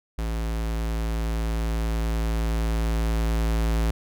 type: tone with level ramp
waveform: square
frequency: 55.6 Hz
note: A1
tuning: 19 cents sharp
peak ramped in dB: -26 to -21 dBFS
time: 0.18-3.91 s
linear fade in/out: 5 ms
effects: none